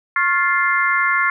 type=harmonic tone with a mistuned harmonic; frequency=349.2 Hz; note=F4; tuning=in tune; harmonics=3 / 4 / 5 / 6; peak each=-20 / -20 / -20 / -20 dBFS; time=0.16-1.3 s; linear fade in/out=2 ms; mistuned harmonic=3; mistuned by=+67 cents; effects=none